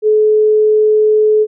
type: tone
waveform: sine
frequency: 428.6 Hz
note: A4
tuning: 45 cents flat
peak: -7 dBFS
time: 0.02-1.47 s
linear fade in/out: 50 ms
effects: none